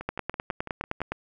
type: two click trains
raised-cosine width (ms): 0.5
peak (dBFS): -13 / -21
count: 11 / 7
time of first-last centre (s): 0.09-1.12 / 0.01-1.005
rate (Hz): 9.71 / 6.03
effects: none